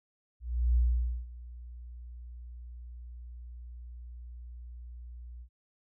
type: tone with ADSR envelope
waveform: sine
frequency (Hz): 60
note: B1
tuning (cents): -49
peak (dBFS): -21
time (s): 0.4-5.49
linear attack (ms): 360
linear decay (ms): 500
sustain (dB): -21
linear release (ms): 77
effects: none